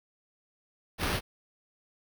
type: noise with sample-and-hold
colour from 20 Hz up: pink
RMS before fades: -30 dBFS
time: 0.98-1.21 s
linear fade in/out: 50 ms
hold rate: 7350 Hz
effects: none